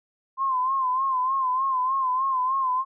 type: tone with vibrato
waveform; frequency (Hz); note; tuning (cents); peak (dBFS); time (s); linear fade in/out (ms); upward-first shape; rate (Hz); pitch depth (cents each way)
sine; 1044; C6; -4; -21; 0.37-2.85; 50; sine; 3.3; 69
effects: none